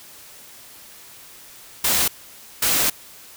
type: noise bursts at uneven times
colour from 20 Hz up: white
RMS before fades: -19 dBFS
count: 2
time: 1.84-2.08 / 2.62-2.9 s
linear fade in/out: 5 ms
effects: white hiss -44 dBFS RMS until 3.36 s